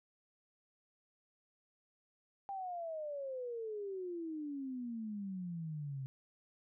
sine exponential sweep, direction down, 800 to 130.81 Hz, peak -39 dBFS, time 2.49-6.06 s, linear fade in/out 0 ms, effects none

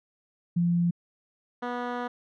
sine / 10% pulse tone pair in turn, 172.7 / 244.2 Hz, F3 / B3, -19 / -19 cents, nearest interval tritone, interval 600 cents, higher second, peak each -21 dBFS, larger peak neither, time 0.56-0.91 / 1.62-2.08 s, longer second, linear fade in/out 10 ms, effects low-pass 2000 Hz 12 dB/octave

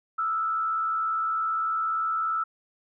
sine tone with frequency modulation, 1318.5 Hz, E6, in tune, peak -24 dBFS, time 0.18-2.44 s, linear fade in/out 10 ms, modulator 80.3 Hz, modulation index 0.51, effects none

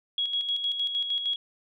sine tone with tremolo, 3322 Hz, G#7, in tune, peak -24 dBFS, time 0.18-1.36 s, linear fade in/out 2 ms, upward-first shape square, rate 6.5 Hz, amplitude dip 50%, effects none

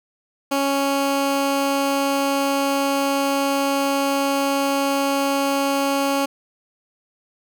15% pulse tone, 277.2 Hz, C#4, in tune, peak -12 dBFS, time 0.51-6.26 s, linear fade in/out 10 ms, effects none

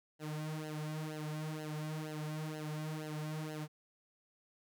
sawtooth tone with flanger, 154.1 Hz, D#3, 16 cents flat, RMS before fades -41 dBFS, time 0.19-3.68 s, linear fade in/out 50 ms, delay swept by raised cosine 0.84 to 4.24 ms, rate 2.1 Hz, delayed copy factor -0.9, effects none

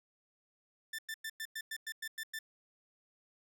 sawtooth tone bursts, 1775 Hz, A6, 15 cents sharp, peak -35 dBFS, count 10, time 0.93-2.39 s, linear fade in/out 5 ms, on 56 ms, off 100 ms, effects none

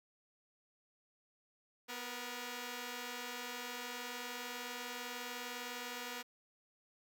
5% pulse tone pair together, 246.9 / 474 Hz, B3 / A#4, 0 / +29 cents, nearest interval major seventh, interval 1129 cents, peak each -33 / -34 dBFS, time 1.88-6.23 s, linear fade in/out 20 ms, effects none

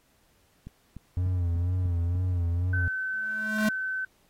click train, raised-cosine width 5 ms, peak -28 dBFS, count 6, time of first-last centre 0.67-2.154 s, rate 3.37 Hz
triangle tone with vibrato, 88.3 Hz, F2, 20 cents sharp, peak -22 dBFS, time 1.17-2.88 s, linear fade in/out 0 ms, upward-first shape sine, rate 2.1 Hz, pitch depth 68 cents each way
sine tone, 1527 Hz, G6, 46 cents flat, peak -28 dBFS, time 2.73-4.05 s, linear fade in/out 5 ms
square tone with exponential growth, 213.8 Hz, A3, 49 cents flat, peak -21 dBFS, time 3.13-3.69 s, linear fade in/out 5 ms, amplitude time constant 120 ms
effects pink hiss -66 dBFS RMS until 4.29 s + AAC 48 kbps

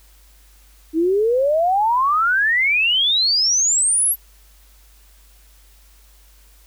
sine exponential sweep, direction up, 310 to 11840 Hz, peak -14 dBFS, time 0.93-4.16 s, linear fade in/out 50 ms, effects added 50 Hz sine -48 dBFS peak until 6.66 s + white hiss -54 dBFS RMS until 6.66 s

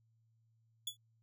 sawtooth tone with exponential decay, 3420 Hz, A7, 50 cents flat, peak -31 dBFS, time 0.87-0.97 s, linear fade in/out 5 ms, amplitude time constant 21 ms, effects added 113 Hz sine -70 dBFS peak until 1.22 s

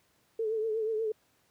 sine tone with vibrato, 440 Hz, A4, in tune, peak -28 dBFS, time 0.39-1.12 s, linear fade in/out 5 ms, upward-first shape triangle, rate 8.3 Hz, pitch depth 66 cents each way, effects pink hiss -69 dBFS RMS until 1.5 s + high-pass 100 Hz 12 dB/octave

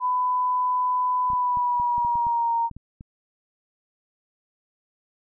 sine tone with pitch glide, 1000 to 927.7 Hz, B5 to A#5, +21 to -9 cents, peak -20 dBFS, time 0-2.7 s, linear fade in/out 50 ms, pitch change -130 cents, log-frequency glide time 1.28-2.55 s
clicks, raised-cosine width 5 ms, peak -28 dBFS, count 11, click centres 1.302 / 1.333 / 1.572 / 1.799 / 1.981 / 2.049 / 2.155 / 2.268 / 2.713 / 2.766 / 3.009 s
effects none

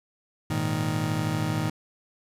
30% pulse chord, Ab suspended second, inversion none, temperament just, 103.83 / 116.8 / 155.74 Hz, Ab2 / Bb2 / Eb3, 0 / +4 / +2 cents, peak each -29 / -28 / -25 dBFS, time 0.5-1.7 s, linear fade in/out 5 ms, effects resampled to 32000 Hz + 9-bit

